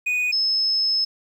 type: tone pair in turn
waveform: triangle / sine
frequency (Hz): 2479 / 5198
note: D#7 / E8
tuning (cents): -7 / -25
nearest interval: octave + minor second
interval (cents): 1282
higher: second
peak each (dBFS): -18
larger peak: neither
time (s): 0.06-0.32 / 0.32-1.05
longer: second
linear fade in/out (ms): 10
effects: 9-bit